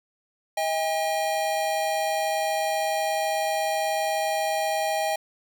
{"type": "tone pair together", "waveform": "square", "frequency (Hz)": [637.1, 805], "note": ["D#5", "G5"], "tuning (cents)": [41, 46], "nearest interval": "major third", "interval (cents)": 405, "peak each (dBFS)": -27, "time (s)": [0.57, 5.16], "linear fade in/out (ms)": 5, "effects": []}